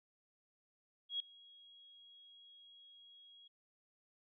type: tone with ADSR envelope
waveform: sine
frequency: 3301 Hz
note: G#7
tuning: 11 cents flat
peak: -34 dBFS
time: 1.09-3.48 s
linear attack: 110 ms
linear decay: 3 ms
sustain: -24 dB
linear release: 8 ms
effects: none